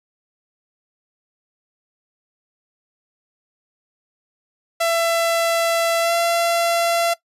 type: tone with pitch glide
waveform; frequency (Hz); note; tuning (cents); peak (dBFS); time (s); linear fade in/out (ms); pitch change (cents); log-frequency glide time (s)
sawtooth; 670 to 679.7; E5 to F5; +28 to -47; -13; 4.8-7.14; 10; +25; 6.01-6.13
effects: noise-tail reverb RT60 0.1 s tail -18 dB re dry + resampled to 32000 Hz